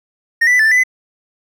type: tone with pitch steps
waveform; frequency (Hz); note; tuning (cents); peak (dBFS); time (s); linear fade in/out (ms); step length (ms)
triangle; 1846 / 1972 / 1990 / 1754 / 1775 / 1993 / 2026; A#6 / B6 / B6 / A6 / A6 / B6 / B6; -17 / -3 / +13 / -6 / +15 / +15 / +44; -7; 0.41-0.837; 10; 61
effects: none